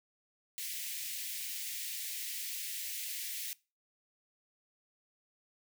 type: high-pass noise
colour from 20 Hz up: white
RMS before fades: -40 dBFS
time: 0.58-3.53 s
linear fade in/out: 0 ms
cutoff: 1900 Hz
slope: 48 dB/octave
effects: noise-tail reverb RT60 0.3 s tail -22 dB re dry